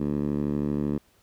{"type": "tone with band-pass filter", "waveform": "10% pulse", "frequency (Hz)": 72.8, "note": "D2", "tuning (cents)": -15, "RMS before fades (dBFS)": -27, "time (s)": [0, 0.98], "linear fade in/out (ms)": 5, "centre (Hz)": 240, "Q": 1.4, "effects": ["pink hiss -63 dBFS RMS until 1.22 s"]}